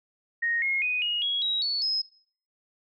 sine tone with pitch steps, 1864.7 / 2154 / 2489 / 2876 / 3323 / 3839 / 4435 / 5124 Hz, A#6 / C7 / D#7 / F#7 / G#7 / B7 / C#8 / E8, 0 / +50 / 0 / -50 / 0 / -50 / 0 / -50 cents, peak -24 dBFS, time 0.42-2.02 s, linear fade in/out 10 ms, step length 200 ms, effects noise-tail reverb RT60 0.5 s tail -19 dB re dry

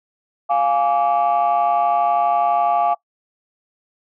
sine chord, D diminished, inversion first, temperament equal with one note detuned, 698.5 / 830.6 / 1157.8 Hz, F5 / Ab5 / D6, 0 / 0 / -25 cents, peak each -16 / -18 / -21 dBFS, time 0.49-2.95 s, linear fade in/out 20 ms, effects noise-tail reverb RT60 0.1 s tail -21 dB re dry + tanh soft clip ceiling -9 dBFS

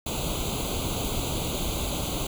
pink noise with comb filter, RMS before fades -29 dBFS, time 0.06-2.27 s, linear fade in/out 5 ms, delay 0.28 ms, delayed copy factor +1, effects none

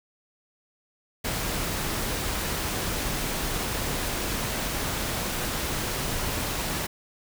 pink noise, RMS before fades -29 dBFS, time 1.24-6.87 s, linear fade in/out 10 ms, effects none

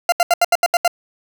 40% pulse tone bursts, 694 Hz, F5, 11 cents flat, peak -10 dBFS, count 8, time 0.09-0.878 s, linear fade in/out 2 ms, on 32 ms, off 76 ms, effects none

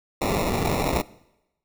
blue noise with sample-and-hold, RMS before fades -24 dBFS, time 0.21-1.02 s, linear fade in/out 10 ms, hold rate 1575 Hz, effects noise-tail reverb RT60 0.9 s tail -21 dB re dry

